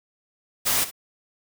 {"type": "noise with echo", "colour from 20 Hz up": "white", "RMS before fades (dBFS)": -22, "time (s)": [0.65, 0.85], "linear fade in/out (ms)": 20, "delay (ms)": 63, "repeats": 1, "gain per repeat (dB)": -14, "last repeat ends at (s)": 0.913, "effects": []}